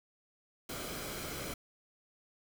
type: noise with comb filter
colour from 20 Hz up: pink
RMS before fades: -41 dBFS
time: 0.69-1.54 s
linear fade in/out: 5 ms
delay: 1.1 ms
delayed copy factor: -0.5
effects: none